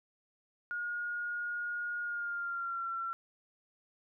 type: tone with pitch glide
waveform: sine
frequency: 1433 to 1355.7 Hz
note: F6 to E6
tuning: +44 to +48 cents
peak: -34 dBFS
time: 0.71-3.13 s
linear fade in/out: 0 ms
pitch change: -96 cents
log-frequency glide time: 2.01-2.92 s
effects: none